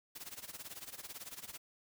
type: noise with tremolo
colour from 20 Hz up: white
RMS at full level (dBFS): -45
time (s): 0.15-1.58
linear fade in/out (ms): 10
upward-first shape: sine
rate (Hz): 18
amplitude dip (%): 85
effects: none